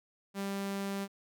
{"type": "tone", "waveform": "sawtooth", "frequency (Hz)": 197.5, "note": "G3", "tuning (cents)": 13, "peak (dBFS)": -30, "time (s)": [0.34, 1.08], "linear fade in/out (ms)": 50, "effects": []}